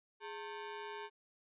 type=ring-modulated tone; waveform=sawtooth; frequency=659.3 Hz; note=E5; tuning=in tune; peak=-36 dBFS; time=0.2-1.1 s; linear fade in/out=50 ms; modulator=244 Hz; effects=resampled to 8000 Hz